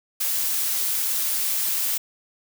blue noise, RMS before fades -24 dBFS, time 0.2-1.98 s, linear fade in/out 10 ms, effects none

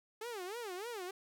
sawtooth tone with vibrato, 415.3 Hz, G#4, in tune, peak -37 dBFS, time 0.21-1.11 s, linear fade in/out 5 ms, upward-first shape sine, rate 3.3 Hz, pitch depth 270 cents each way, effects none

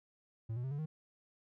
triangle tone with pitch steps, 112.8 / 122.3 / 132.6 / 143.77 / 155.88 Hz, A2 / B2 / C3 / D3 / D#3, +44 / -16 / +23 / -36 / +4 cents, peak -34 dBFS, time 0.49-0.86 s, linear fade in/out 10 ms, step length 74 ms, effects none

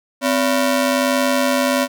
sawtooth ring-modulated tone, 415.3 Hz, G#4, in tune, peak -8 dBFS, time 0.21-1.88 s, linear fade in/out 50 ms, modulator 157 Hz, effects none

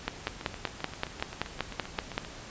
two click trains, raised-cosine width 0.3 ms, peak -23 / -12 dBFS, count 16 / 12, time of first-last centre 0.28-2.249 / 0.08-2.179 s, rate 7.62 / 5.24 Hz, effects pink hiss -45 dBFS RMS until 2.5 s + resampled to 16000 Hz

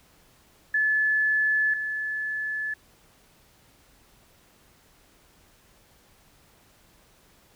sine tone pair in turn, 1727 / 1727 Hz, A6 / A6, -33 / -33 cents, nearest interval unison, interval 0 cents, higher neither, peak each -20 / -27 dBFS, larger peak first, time 0.74-1.74 / 1.74-2.74 s, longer neither, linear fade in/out 5 ms, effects pink hiss -59 dBFS RMS until 7.55 s

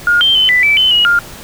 sine tone with pitch steps, 1425 / 3152 / 3050 / 1989 / 2315 / 3044 / 2901 / 1405 Hz, F6 / G7 / G7 / B6 / D7 / F#7 / F#7 / F6, +34 / +9 / -48 / +12 / -25 / +48 / -35 / +10 cents, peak -7 dBFS, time 0.07-1.19 s, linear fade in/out 2 ms, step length 140 ms, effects pink hiss -32 dBFS RMS until 1.43 s

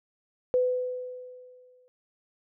sine tone with exponential decay, 502 Hz, B4, 28 cents sharp, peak -19 dBFS, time 0.54-1.88 s, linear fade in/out 0 ms, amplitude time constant 290 ms, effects none

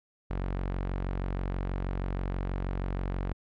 sawtooth tone, 46.25 Hz, F#1, in tune, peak -26 dBFS, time 0.3-3.33 s, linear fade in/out 10 ms, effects low-pass 2000 Hz 12 dB/octave

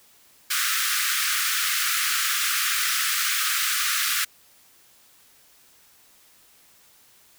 pink high-pass noise, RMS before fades -24 dBFS, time 0.5-4.25 s, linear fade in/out 10 ms, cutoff 1200 Hz, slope 96 dB/octave, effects white hiss -56 dBFS RMS until 7.38 s

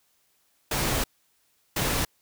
pink noise bursts at uneven times, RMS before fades -26 dBFS, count 2, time 0.71-1.04 / 1.76-2.05 s, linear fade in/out 5 ms, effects white hiss -68 dBFS RMS until 2.21 s

